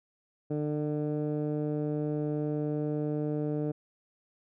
15% pulse tone with low-pass filter, 149.9 Hz, D3, 36 cents sharp, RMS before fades -31 dBFS, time 0.5-3.72 s, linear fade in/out 10 ms, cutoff 480 Hz, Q 1.1, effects none

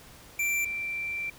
square / sine tone pair in turn, 2349 / 2349 Hz, D7 / D7, 0 / 0 cents, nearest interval unison, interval 0 cents, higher neither, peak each -26 / -30 dBFS, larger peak first, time 0.39-0.65 / 0.65-1.3 s, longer second, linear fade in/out 5 ms, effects pink hiss -51 dBFS RMS until 1.38 s

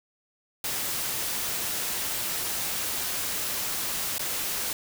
white noise with dropouts, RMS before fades -30 dBFS, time 0.64-4.73 s, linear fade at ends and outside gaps 2 ms, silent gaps 4.182-4.194 s, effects none

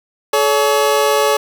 25% pulse tone pair together, 428.6 / 565.5 Hz, A4 / C#5, -45 / +34 cents, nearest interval perfect fourth, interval 479 cents, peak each -11 dBFS, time 0.33-1.37 s, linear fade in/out 5 ms, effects 7-bit

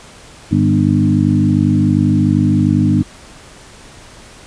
harmonic tone with a mistuned harmonic, 50 Hz, G1, 35 cents sharp, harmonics 2 / 3 / 4 / 5 / 6, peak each -16 / -16 / -16 / -16 / -16 dBFS, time 0.51-3.03 s, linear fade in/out 10 ms, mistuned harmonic 5, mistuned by -19 cents, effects pink hiss -39 dBFS RMS until 4.46 s + resampled to 22050 Hz

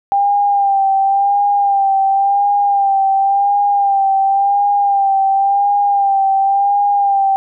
sine tone with vibrato, 795 Hz, G5, 24 cents sharp, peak -10 dBFS, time 0.12-7.36 s, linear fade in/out 0 ms, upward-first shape sine, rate 0.93 Hz, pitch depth 37 cents each way, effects none

